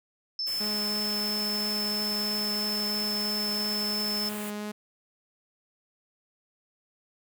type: tone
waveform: sine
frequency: 5270 Hz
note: E8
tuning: 1 cent flat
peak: -28 dBFS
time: 0.39-4.29 s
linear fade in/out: 2 ms
type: band-stop noise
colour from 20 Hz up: white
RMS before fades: -40 dBFS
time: 0.46-4.51 s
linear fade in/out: 20 ms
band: 3400 to 6800 Hz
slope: 96 dB/octave
type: tone with vibrato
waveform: sawtooth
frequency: 209.1 Hz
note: G#3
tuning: 12 cents sharp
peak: -29 dBFS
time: 0.6-4.72 s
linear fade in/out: 10 ms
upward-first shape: triangle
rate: 3 Hz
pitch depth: 9 cents each way
effects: none